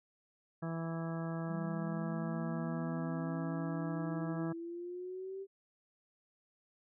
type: harmonic tone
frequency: 164.8 Hz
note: E3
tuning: in tune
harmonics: 1 / 2 / 3 / 4 / 5 / 6 / 7 / 8 / 10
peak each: -37 / -44 / -49 / -46 / -53 / -53 / -52 / -52 / -53 dBFS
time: 0.62-4.53 s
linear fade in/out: 10 ms
type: exponential sweep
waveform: sine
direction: up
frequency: 190 to 392.9 Hz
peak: -40 dBFS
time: 1.47-5.47 s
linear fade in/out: 50 ms
effects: none